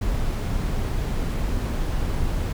brown noise, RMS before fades -24 dBFS, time 0.01-2.53 s, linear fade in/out 10 ms, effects none

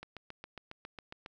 click train, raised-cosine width 0.3 ms, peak -28 dBFS, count 10, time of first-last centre 0.03-1.261 s, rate 7.31 Hz, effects none

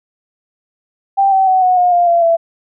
sine tone with pitch steps, 786 / 768 / 750.5 / 733.4 / 716.6 / 700.2 / 684.3 / 668.6 Hz, G5 / G5 / F#5 / F#5 / F5 / F5 / F5 / E5, +4 / -36 / +24 / -15 / +44 / +4 / -35 / +24 cents, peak -8 dBFS, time 1.17-2.37 s, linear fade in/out 20 ms, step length 150 ms, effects none

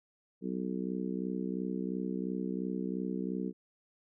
harmonic tone, 62.9 Hz, B1, 32 cents sharp, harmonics 3 / 4 / 5 / 6 / 7, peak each -36 / -38 / -40 / -42 / -43 dBFS, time 0.41-3.53 s, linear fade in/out 50 ms, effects none

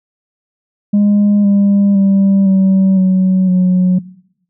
sine tone with pitch steps, 205.1 / 200.4 / 195.84 / 191.37 / 186.99 / 182.72 Hz, G#3 / G3 / G3 / G3 / F#3 / F#3, -21 / +38 / -1 / -41 / +19 / -21 cents, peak -5 dBFS, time 0.93-3.99 s, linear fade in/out 10 ms, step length 510 ms, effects noise-tail reverb RT60 0.8 s tail -21 dB re dry + tanh soft clip ceiling -6 dBFS

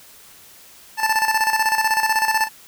25% pulse tone with tremolo, 880 Hz, A5, in tune, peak -11 dBFS, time 0.97-2.49 s, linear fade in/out 50 ms, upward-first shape square, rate 16 Hz, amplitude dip 60%, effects white hiss -46 dBFS RMS until 2.67 s

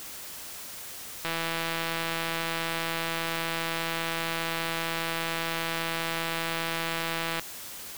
click train, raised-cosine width 0.3 ms, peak -14 dBFS, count 1015, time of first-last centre 1.25-7.395 s, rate 165 Hz, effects white hiss -41 dBFS RMS until 7.97 s

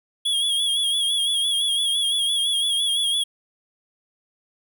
square tone with vibrato, 3322 Hz, G#7, in tune, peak -20 dBFS, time 0.25-3.24 s, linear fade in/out 10 ms, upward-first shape sine, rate 5.9 Hz, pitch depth 57 cents each way, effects none

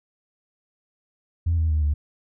sine tone with pitch steps, 84 / 80.39 / 76.94 / 73.63 Hz, E2 / E2 / D#2 / D2, +33 / -43 / -19 / +5 cents, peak -17 dBFS, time 1.46-1.94 s, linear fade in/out 10 ms, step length 120 ms, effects tanh soft clip ceiling -15 dBFS

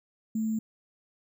sine tone with sample-and-hold, 220 Hz, A3, in tune, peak -26 dBFS, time 0.35-0.59 s, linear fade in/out 5 ms, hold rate 7350 Hz, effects none

